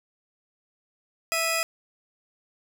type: tone pair together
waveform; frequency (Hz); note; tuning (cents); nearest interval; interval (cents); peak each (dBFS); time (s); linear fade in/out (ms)
15% pulse; 657 / 2484; E5 / D#7; -6 / -3; octave + major seventh; 2303; -20; 1.32-1.63; 0
effects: none